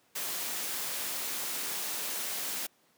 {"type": "noise", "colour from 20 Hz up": "white", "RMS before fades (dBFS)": -35, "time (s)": [0.15, 2.67], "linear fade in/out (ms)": 10, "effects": ["pink hiss -67 dBFS RMS until 2.97 s", "high-pass 200 Hz 12 dB/octave"]}